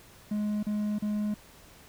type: tone bursts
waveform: triangle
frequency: 209.6 Hz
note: G#3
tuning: 16 cents sharp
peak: -25 dBFS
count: 3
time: 0.31-1.342 s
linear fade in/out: 5 ms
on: 320 ms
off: 36 ms
effects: pink hiss -54 dBFS RMS until 1.88 s